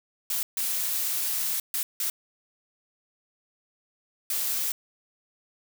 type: noise bursts at uneven times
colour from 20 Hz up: blue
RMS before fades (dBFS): -28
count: 5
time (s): 0.3-0.43 / 0.57-1.6 / 1.74-1.83 / 2-2.1 / 4.3-4.72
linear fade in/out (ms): 2
effects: none